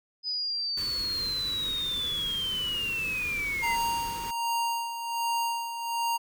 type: linear sweep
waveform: sine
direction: down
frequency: 5020 to 2006 Hz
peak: -28 dBFS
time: 0.23-3.77 s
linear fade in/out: 50 ms
type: band-stop noise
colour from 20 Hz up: pink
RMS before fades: -41 dBFS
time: 0.77-4.31 s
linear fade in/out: 5 ms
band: 550 to 940 Hz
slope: 96 dB/octave
type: tone with tremolo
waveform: square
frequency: 932.3 Hz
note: A#5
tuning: in tune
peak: -26 dBFS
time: 3.62-6.18 s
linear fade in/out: 20 ms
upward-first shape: sine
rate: 1.3 Hz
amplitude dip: 60%
effects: none